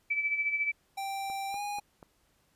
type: tone with tremolo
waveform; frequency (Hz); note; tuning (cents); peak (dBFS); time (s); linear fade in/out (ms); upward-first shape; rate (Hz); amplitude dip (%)
sine; 2310; D7; -29; -25; 0.1-0.72; 10; sine; 14; 60
type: tone with pitch glide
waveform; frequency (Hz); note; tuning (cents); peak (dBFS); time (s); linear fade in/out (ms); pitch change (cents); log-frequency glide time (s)
square; 784 to 821.1; G5 to G#5; 0 to -20; -34; 0.97-1.8; 10; +80; 1.49-1.61
type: click train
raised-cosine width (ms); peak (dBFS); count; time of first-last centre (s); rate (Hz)
1; -34; 4; 1.3-2.028; 4.12
effects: pink hiss -70 dBFS RMS until 2.55 s + resampled to 32000 Hz